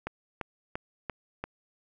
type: click train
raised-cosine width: 0.5 ms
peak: -18 dBFS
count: 5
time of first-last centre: 0.07-1.44 s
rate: 2.92 Hz
effects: none